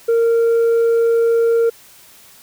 sine tone with tanh clipping, 462 Hz, A#4, 16 cents flat, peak -12 dBFS, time 0.08-1.7 s, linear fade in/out 10 ms, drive 2 dB, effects white hiss -45 dBFS RMS until 2.42 s

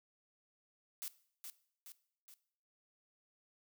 blue noise with echo, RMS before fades -43 dBFS, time 1.02-1.08 s, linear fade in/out 0 ms, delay 420 ms, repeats 3, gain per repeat -5 dB, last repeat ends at 2.34 s, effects noise-tail reverb RT60 0.6 s tail -18 dB re dry

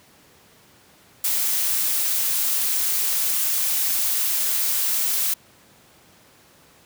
blue noise, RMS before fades -22 dBFS, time 1.24-5.34 s, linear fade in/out 5 ms, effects pink hiss -53 dBFS RMS until 6.85 s + high-pass 100 Hz 12 dB/octave

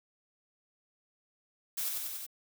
blue noise with echo, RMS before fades -34 dBFS, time 1.77-1.89 s, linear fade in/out 10 ms, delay 94 ms, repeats 4, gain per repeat -2 dB, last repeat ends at 2.266 s, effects none

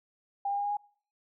sine tone with pitch steps, 800 / 806 / 812.1 / 818.2 / 824.4 Hz, G5 / G5 / G#5 / G#5 / G#5, +35 / +48 / -39 / -26 / -13 cents, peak -28 dBFS, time 0.45-0.77 s, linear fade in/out 5 ms, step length 64 ms, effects noise-tail reverb RT60 0.5 s tail -24 dB re dry

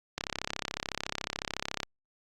click train, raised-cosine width 0.2 ms, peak -14 dBFS, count 57, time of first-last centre 0.18-1.832 s, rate 33.9 Hz, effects Opus 48 kbps

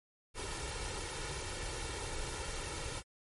pink noise with comb filter, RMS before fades -40 dBFS, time 0.34-3.03 s, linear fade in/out 50 ms, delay 2.2 ms, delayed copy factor +0.65, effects MP3 48 kbps

